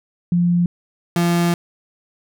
sine / 35% pulse tone pair in turn, 174.4 / 171.9 Hz, F3 / F3, -2 / -27 cents, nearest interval unison, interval 25 cents, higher first, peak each -13 dBFS, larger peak neither, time 0.32-0.66 / 1.16-1.54 s, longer second, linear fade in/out 2 ms, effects none

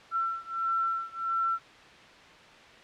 sine beating tone pair, 1346 / 1347.5 Hz, E6 / E6, +36 / +38 cents, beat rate 1.5 Hz, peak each -30 / -31 dBFS, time 0.11-1.59 s, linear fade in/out 50 ms, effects white hiss -51 dBFS RMS until 2.83 s + low-pass 3000 Hz 12 dB/octave

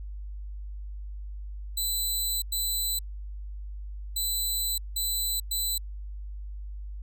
10% pulse tone bursts at uneven times, 4003 Hz, B7, 23 cents sharp, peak -20 dBFS, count 5, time 1.77-2.42 / 2.52-2.99 / 4.16-4.78 / 4.96-5.4 / 5.51-5.78 s, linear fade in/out 5 ms, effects added 50 Hz sine -35 dBFS peak until 7.02 s

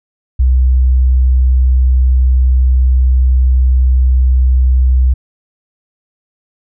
sine tone, 63.7 Hz, C2, 46 cents flat, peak -6 dBFS, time 0.39-5.14 s, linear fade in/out 10 ms, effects none

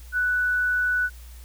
sine tone, 1484 Hz, F#6, 5 cents sharp, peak -20 dBFS, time 0.12-1.1 s, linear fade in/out 50 ms, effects added 60 Hz sine -40 dBFS peak until 1.44 s + white hiss -52 dBFS RMS until 1.44 s

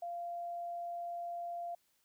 sine tone, 692 Hz, F5, 16 cents flat, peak -38 dBFS, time 0.02-1.75 s, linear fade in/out 5 ms, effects white hiss -75 dBFS RMS until 2.04 s

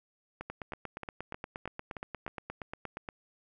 two click trains, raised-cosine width 0.5 ms, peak -24 / -23 dBFS, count 7 / 23, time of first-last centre 0.41-2.279 / 0.5-3.088 s, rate 3.21 / 8.5 Hz, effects none

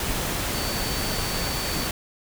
sine tone in noise, 4500 Hz, C#8, 25 cents sharp, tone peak -34 dBFS, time 0.54-1.87 s, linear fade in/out 2 ms, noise pink, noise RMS -27 dBFS, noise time 0-1.91 s, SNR -10 dB, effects none

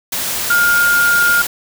sine tone in noise, 1415 Hz, F6, 22 cents sharp, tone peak -10 dBFS, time 0.5-1.42 s, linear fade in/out 5 ms, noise white, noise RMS -20 dBFS, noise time 0.12-1.47 s, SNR +7 dB, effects none

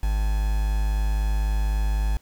triangle tone with quantisation, 51.91 Hz, G#1, in tune, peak -18 dBFS, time 0.03-2.17 s, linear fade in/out 0 ms, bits 6, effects pink hiss -60 dBFS RMS until 2.21 s

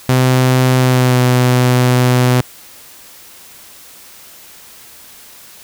sawtooth tone with pitch glide, 128.3 to 125.3 Hz, C3 to B2, -34 to +25 cents, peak -5 dBFS, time 0.09-2.41 s, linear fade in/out 2 ms, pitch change -41 cents, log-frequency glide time 0.79-1.23 s, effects white hiss -39 dBFS RMS until 5.63 s

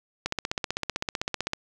click train, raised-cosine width 0.2 ms, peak -10 dBFS, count 21, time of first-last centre 0.26-1.534 s, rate 15.7 Hz, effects none

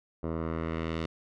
10% pulse tone with low-pass filter sweep, 81.5 Hz, E2, 19 cents flat, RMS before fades -33 dBFS, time 0.23-1.06 s, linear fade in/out 5 ms, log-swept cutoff 830 to 4000 Hz, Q 1.1, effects none

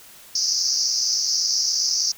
pink band-pass noise, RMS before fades -22 dBFS, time 0.35-2.12 s, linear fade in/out 5 ms, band 4800 to 6100 Hz, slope 96 dB/octave, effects white hiss -46 dBFS RMS until 2.17 s

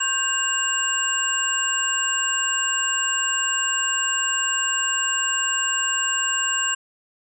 sine tone cluster, 1073 / 1582 / 2814 / 7640 Hz, C6 / G6 / F7 / A#8, +43 / +15 / +12 / +42 cents, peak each -30 / -26 / -25 / -24 dBFS, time 0-6.75 s, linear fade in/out 10 ms, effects none

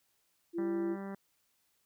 sine tone, 339.1 Hz, E4, 49 cents sharp, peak -31 dBFS, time 0.53-0.97 s, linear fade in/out 50 ms
harmonic tone, 196.2 Hz, G3, 2 cents sharp, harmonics 1 / 2 / 3 / 4 / 5 / 6 / 7 / 8 / 9 / 10, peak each -40 / -46 / -50 / -52 / -54 / -56 / -57 / -58 / -59 / -60 dBFS, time 0.58-1.15 s, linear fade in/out 5 ms
effects white hiss -75 dBFS RMS until 1.85 s

